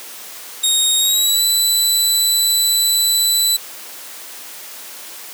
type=tone with pitch glide; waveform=20% pulse; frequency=3737 to 3982 Hz; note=A#7 to B7; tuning=+4 to +14 cents; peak=-7 dBFS; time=0.63-3.57 s; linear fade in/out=10 ms; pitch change=+110 cents; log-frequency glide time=0.99-1.43 s; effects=white hiss -34 dBFS RMS until 5.33 s + high-pass 300 Hz 12 dB/octave